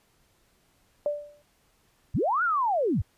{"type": "tone with exponential decay", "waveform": "sine", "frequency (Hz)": 587.3, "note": "D5", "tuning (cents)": 0, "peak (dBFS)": -21, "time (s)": [1.06, 1.42], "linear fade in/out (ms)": 1, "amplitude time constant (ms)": 78}
{"type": "linear two-way sweep", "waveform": "sine", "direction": "up then down", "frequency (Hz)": [55.7, 1480, 55.7], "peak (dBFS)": -22, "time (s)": [2.14, 3.02], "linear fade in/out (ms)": 10, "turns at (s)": 2.43}
{"effects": ["pink hiss -66 dBFS RMS until 3.17 s", "resampled to 32000 Hz"]}